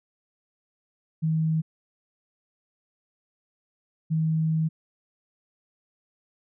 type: tone pair in turn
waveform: sine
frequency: 159.2 / 159.2 Hz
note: D#3 / D#3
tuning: +40 / +40 cents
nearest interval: unison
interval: 0 cents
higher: neither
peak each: -21 dBFS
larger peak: neither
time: 1.22-1.62 / 4.1-4.69 s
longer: second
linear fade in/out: 20 ms
effects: none